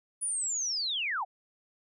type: linear sweep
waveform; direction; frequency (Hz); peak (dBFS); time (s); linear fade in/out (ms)
sine; down; 9940 to 663; -29; 0.21-1.25; 20
effects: none